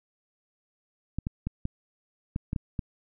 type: clicks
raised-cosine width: 5 ms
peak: -17 dBFS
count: 8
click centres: 1.186 / 1.269 / 1.47 / 1.654 / 2.361 / 2.531 / 2.562 / 2.792 s
effects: none